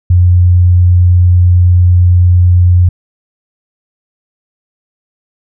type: tone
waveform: sine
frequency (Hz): 89.1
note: F2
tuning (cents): +35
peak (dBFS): -3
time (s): 0.1-2.89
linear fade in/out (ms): 5
effects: none